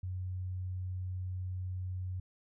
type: tone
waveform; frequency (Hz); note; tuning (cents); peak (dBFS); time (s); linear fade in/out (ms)
sine; 92; F#2; -9; -35; 0.03-2.2; 5
effects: none